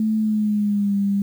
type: tone with pitch glide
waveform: sine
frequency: 217.8 to 199.72 Hz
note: A3 to G3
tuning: -17 to +33 cents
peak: -17 dBFS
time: 0-1.22 s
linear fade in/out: 2 ms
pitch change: -150 cents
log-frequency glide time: 0.18-0.96 s
effects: 8-bit